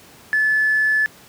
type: tone with tanh clipping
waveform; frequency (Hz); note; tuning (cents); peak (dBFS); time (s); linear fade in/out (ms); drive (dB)
triangle; 1732; A6; -28; -14; 0.33-1.06; 0; 1
effects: pink hiss -46 dBFS RMS until 1.28 s + high-pass 100 Hz 12 dB/octave